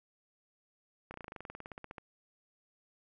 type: slowing click train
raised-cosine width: 0.5 ms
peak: -29 dBFS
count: 19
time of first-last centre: 1.11-1.982 s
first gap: 31 ms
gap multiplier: 1.05
effects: none